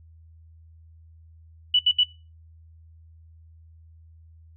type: tone bursts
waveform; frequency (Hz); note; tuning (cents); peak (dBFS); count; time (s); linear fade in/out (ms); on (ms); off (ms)
sine; 2961; F#7; +1; -15; 3; 1.74-2.036; 5; 52; 70
effects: noise-tail reverb RT60 0.3 s tail -19 dB re dry + added 81 Hz sine -48 dBFS peak until 4.56 s